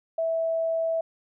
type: tone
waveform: sine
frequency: 655 Hz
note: E5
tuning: 11 cents flat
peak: -23 dBFS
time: 0.18-1.01 s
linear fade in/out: 5 ms
effects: none